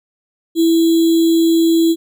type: tone with sample-and-hold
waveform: sine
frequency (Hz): 330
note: E4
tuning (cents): +2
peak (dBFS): -9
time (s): 0.55-1.96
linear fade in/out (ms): 50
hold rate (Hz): 3675
effects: none